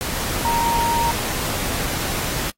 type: tone in noise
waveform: sine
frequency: 932.3 Hz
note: A#5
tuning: in tune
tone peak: -18 dBFS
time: 0.45-1.11 s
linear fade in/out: 0 ms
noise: pink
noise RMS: -25 dBFS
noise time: 0.01-2.5 s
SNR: +4 dB
effects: noise-tail reverb RT60 0.1 s tail -22 dB re dry + AAC 48 kbps